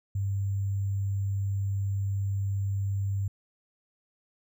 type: tone with sample-and-hold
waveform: sine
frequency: 98.6 Hz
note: G2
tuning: 11 cents sharp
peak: -26 dBFS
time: 0.15-3.28 s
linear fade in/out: 5 ms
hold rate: 7350 Hz
effects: none